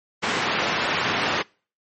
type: band-pass noise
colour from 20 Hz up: white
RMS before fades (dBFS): -24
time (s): 0.22-1.43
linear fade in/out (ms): 20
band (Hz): 130 to 2400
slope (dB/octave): 12
effects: noise-tail reverb RT60 0.4 s tail -26 dB re dry + MP3 32 kbps